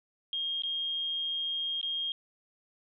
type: tone with dropouts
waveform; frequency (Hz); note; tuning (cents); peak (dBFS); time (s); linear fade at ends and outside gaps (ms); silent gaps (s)
sine; 3233; G#7; -47; -30; 0.33-2.12; 1; 0.621-0.635 / 1.813-1.829
effects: none